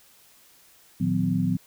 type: tone cluster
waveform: sine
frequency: 113.7 / 155.7 / 180.6 / 252.9 Hz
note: A#2 / D#3 / F#3 / B3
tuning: -43 / +2 / -42 / +41 cents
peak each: -29 / -29 / -24 / -27 dBFS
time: 1-1.57 s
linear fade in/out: 10 ms
effects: white hiss -56 dBFS RMS until 1.66 s